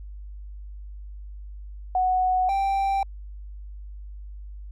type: tone pair in turn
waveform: sine / triangle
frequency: 740 / 784 Hz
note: F#5 / G5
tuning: 0 / 0 cents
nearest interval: minor second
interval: 100 cents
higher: second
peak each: -19 dBFS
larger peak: neither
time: 1.95-2.49 / 2.49-3.03 s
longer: neither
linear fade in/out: 2 ms
effects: added 50 Hz sine -36 dBFS peak until 4.71 s